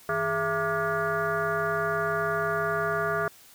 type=tone with frequency modulation; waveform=sine; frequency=922 Hz; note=A#5; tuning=19 cents flat; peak=-24 dBFS; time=0.09-3.28 s; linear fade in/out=2 ms; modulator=254 Hz; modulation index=2.6; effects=white hiss -53 dBFS RMS until 3.54 s